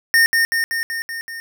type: tone with echo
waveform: square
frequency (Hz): 1830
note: A#6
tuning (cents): -32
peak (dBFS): -11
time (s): 0.14-0.26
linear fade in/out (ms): 0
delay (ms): 190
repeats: 6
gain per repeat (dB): -3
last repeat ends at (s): 1.4
effects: none